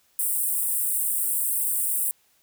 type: high-pass noise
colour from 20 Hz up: pink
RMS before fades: -25 dBFS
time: 0.19-2.11 s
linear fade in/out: 0 ms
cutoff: 8200 Hz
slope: 96 dB/octave
effects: white hiss -64 dBFS RMS until 2.42 s